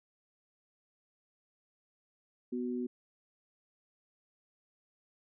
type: tone pair together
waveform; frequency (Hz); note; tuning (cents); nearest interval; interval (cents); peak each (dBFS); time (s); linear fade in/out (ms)
sine; 247.2 / 370; B3 / F#4; +2 / 0; perfect fifth; 698; -34 / -38; 2.52-2.87; 10
effects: none